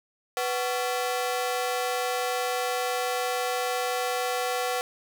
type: ring-modulated tone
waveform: sawtooth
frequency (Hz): 622.3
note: D#5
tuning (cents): 0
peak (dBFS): -19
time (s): 0.37-4.81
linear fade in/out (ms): 0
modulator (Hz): 127
effects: none